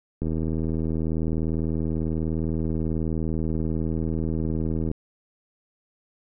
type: click train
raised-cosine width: 3 ms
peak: -15 dBFS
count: 377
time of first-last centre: 0.22-4.914 s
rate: 80.1 Hz
effects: none